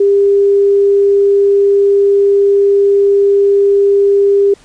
sine tone, 400 Hz, G4, 35 cents sharp, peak -6 dBFS, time 0-4.54 s, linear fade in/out 5 ms, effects pink hiss -45 dBFS RMS until 4.64 s + resampled to 22050 Hz

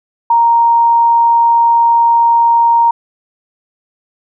sine tone, 932.3 Hz, A#5, in tune, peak -6 dBFS, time 0.3-2.91 s, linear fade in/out 5 ms, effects none

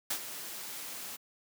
white noise with ADSR envelope, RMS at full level -31 dBFS, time 0.1-1.17 s, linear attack 8 ms, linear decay 74 ms, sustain -11 dB, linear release 19 ms, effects high-pass 150 Hz 12 dB/octave

